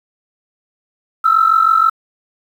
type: tone pair together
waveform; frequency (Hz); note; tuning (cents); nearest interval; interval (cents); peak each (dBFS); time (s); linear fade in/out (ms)
sine; 1296.7 / 1343; E6 / E6; -29 / +32; minor second; 61; -11; 1.24-1.9; 10
effects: tanh soft clip ceiling -2 dBFS + 7-bit